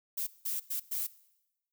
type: noise bursts at uneven times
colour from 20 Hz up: violet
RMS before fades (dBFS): -34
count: 4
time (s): 0.17-0.27 / 0.45-0.6 / 0.7-0.8 / 0.91-1.07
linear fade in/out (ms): 10
effects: noise-tail reverb RT60 0.9 s tail -19 dB re dry